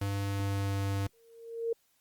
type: tone with pitch glide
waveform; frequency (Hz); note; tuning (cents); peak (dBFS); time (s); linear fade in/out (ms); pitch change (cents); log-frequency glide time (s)
square; 99.6 to 98.74; G2 to G2; +28 to +13; -30; 0.01-1.07; 5; -15; 0.2-0.8
type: tone with exponential growth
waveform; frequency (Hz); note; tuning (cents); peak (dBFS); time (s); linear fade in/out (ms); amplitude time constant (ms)
sine; 460.4; A#4; -22; -26; 1.13-1.73; 5; 130
effects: white hiss -71 dBFS RMS until 2 s + Opus 32 kbps